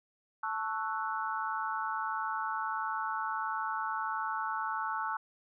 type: chord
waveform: sine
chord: F# minor seventh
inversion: first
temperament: equal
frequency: 880 / 1108.7 / 1318.5 / 1480 Hz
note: A5 / C#6 / E6 / F#6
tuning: 0 / 0 / 0 / 0 cents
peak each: -36 / -38 / -37 / -39 dBFS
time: 0.43-5.17 s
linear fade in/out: 5 ms
effects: none